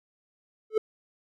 triangle tone with exponential growth, 435.7 Hz, A4, 17 cents flat, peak -14 dBFS, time 0.7-0.78 s, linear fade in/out 5 ms, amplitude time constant 16 ms, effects none

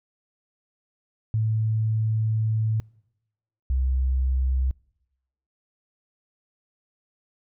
sine tone pair in turn, 110 / 64.84 Hz, A2 / C2, 0 / -15 cents, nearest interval major sixth, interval 915 cents, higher first, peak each -20 dBFS, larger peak neither, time 1.34-2.8 / 3.7-4.71 s, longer first, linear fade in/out 0 ms, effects noise-tail reverb RT60 0.9 s tail -26 dB re dry

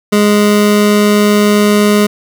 25% pulse tone, 207.7 Hz, G#3, in tune, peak -3 dBFS, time 0.12-2.07 s, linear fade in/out 10 ms, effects none

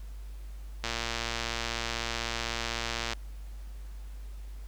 click train, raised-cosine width 0.2 ms, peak -14 dBFS, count 267, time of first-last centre 0.84-3.133 s, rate 116 Hz, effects added 50 Hz sine -39 dBFS peak until 4.67 s + pink hiss -59 dBFS RMS until 4.67 s

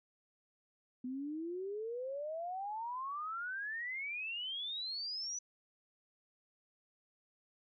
sine exponential sweep, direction up, 246.9 to 6010 Hz, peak -38 dBFS, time 1.04-5.39 s, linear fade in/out 5 ms, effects none

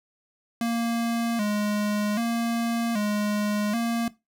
square tone with vibrato, 220 Hz, A3, in tune, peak -24 dBFS, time 0.61-4.08 s, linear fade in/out 2 ms, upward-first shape square, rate 0.64 Hz, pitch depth 95 cents each way, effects noise-tail reverb RT60 0.2 s tail -17 dB re dry

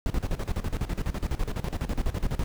brown noise with tremolo, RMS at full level -26 dBFS, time 0.06-2.44 s, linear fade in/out 0 ms, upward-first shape square, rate 12 Hz, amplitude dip 80%, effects none

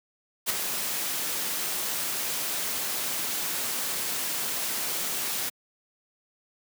white noise with ADSR envelope, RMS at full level -23 dBFS, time 0.46-5.5 s, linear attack 38 ms, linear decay 10 ms, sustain -7 dB, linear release 17 ms, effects high-pass 150 Hz 12 dB/octave

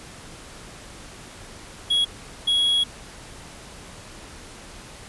triangle tone bursts at uneven times, 3327 Hz, G#7, 2 cents sharp, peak -16 dBFS, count 2, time 1.9-2.05 / 2.47-2.84 s, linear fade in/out 10 ms, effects pink hiss -42 dBFS RMS until 5.08 s + resampled to 24000 Hz

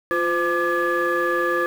sine tone cluster, 349.5 / 513 / 1185 / 1699 Hz, F4 / C5 / D6 / G#6, +1 / -34 / +15 / +39 cents, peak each -23 dBFS, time 0.11-1.66 s, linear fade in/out 0 ms, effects tanh soft clip ceiling -13 dBFS + 7-bit

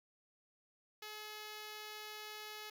5% pulse tone, 425.5 Hz, G#4, 42 cents sharp, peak -35 dBFS, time 1.02-2.7 s, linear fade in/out 5 ms, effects none

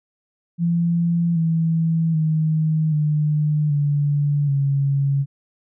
sine tone with pitch steps, 170 / 163.36 / 156.97 / 150.84 / 144.95 / 139.28 Hz, F3 / E3 / D#3 / D3 / D3 / C#3, -46 / -15 / +16 / +47 / -22 / +9 cents, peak -16 dBFS, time 0.58-5.26 s, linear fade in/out 50 ms, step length 780 ms, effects none

